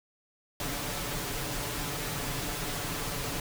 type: noise with comb filter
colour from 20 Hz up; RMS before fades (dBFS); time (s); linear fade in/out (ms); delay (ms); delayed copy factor
pink; -34; 0.6-3.4; 2; 6.9; +0.55
effects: none